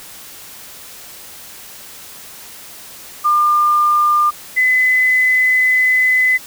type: tone pair in turn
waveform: sine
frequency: 1200 / 2018 Hz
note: D6 / B6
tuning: +37 / +37 cents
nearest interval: major sixth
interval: 900 cents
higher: second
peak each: -10 dBFS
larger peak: neither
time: 3.24-4.31 / 4.56-6.38 s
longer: second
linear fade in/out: 20 ms
effects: white hiss -36 dBFS RMS until 6.46 s